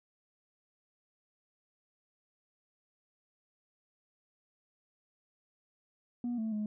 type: tone with pitch steps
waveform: sine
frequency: 241.5 / 221.2 / 211.6 Hz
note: B3 / A3 / G#3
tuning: -39 / +9 / +33 cents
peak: -30 dBFS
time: 6.24-6.66 s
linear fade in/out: 2 ms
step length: 140 ms
effects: tanh soft clip ceiling -30 dBFS